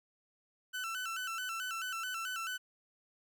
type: tone with vibrato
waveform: 30% pulse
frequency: 1419 Hz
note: F6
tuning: 27 cents sharp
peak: -34 dBFS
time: 0.73-2.58 s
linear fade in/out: 20 ms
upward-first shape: square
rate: 4.6 Hz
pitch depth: 100 cents each way
effects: none